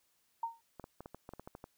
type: tone with exponential decay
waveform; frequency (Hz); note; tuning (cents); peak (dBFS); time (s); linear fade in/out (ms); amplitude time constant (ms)
sine; 920; A#5; -23; -30; 0.43-0.61; 5; 37
type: clicks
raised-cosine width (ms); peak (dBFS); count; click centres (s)
1; -32; 11; 0.797 / 0.841 / 1.006 / 1.059 / 1.146 / 1.291 / 1.336 / 1.396 / 1.475 / 1.551 / 1.641
effects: white hiss -75 dBFS RMS until 1.77 s